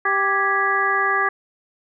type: harmonic tone with a mistuned harmonic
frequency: 392 Hz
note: G4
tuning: in tune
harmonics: 1 / 2 / 3 / 4 / 5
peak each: -27 / -26 / -21 / -21 / -25 dBFS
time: 0.05-1.29 s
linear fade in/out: 5 ms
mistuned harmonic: 4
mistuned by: +97 cents
effects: none